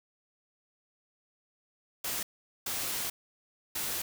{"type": "noise bursts at uneven times", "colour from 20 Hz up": "white", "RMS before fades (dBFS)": -34, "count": 3, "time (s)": [[2.04, 2.23], [2.66, 3.1], [3.75, 4.02]], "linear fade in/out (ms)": 5, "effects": []}